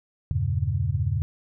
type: chord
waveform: sine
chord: E diminished seventh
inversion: none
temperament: equal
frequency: 82.41 / 98 / 116.54 / 138.59 Hz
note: E2 / G2 / Bb2 / Db3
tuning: 0 / 0 / 0 / 0 cents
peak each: -28 / -26 / -29 / -28 dBFS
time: 0.31-1.22 s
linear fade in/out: 0 ms
effects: none